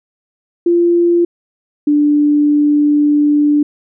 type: tone pair in turn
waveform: sine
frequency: 344.8 / 294.4 Hz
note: F4 / D4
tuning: -22 / +4 cents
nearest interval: minor third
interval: 274 cents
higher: first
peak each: -8 dBFS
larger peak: neither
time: 0.66-1.25 / 1.87-3.63 s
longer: second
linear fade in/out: 5 ms
effects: none